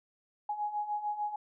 sine beating tone pair, 830.6 / 837.3 Hz, G#5 / G#5, 0 / +14 cents, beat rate 6.7 Hz, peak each -38 / -33 dBFS, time 0.49-1.36 s, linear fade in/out 5 ms, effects none

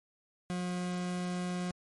40% pulse tone, 179.3 Hz, F3, 46 cents sharp, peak -32 dBFS, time 0.5-1.71 s, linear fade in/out 0 ms, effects MP3 48 kbps

